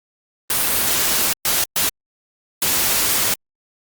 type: noise bursts at uneven times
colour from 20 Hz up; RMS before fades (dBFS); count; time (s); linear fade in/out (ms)
white; -18; 4; 0.5-1.33 / 1.45-1.64 / 1.76-1.89 / 2.62-3.34; 2
effects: Opus 32 kbps